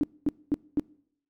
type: tone bursts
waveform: sine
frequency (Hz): 293.7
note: D4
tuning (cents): 0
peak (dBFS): -20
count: 4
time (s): 0.01-0.796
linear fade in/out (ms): 0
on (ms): 24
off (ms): 230
effects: noise-tail reverb RT60 0.7 s tail -24 dB re dry